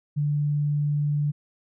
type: tone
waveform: sine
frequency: 146.83 Hz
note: D3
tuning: in tune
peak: -21 dBFS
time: 0.16-1.32 s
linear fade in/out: 20 ms
effects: none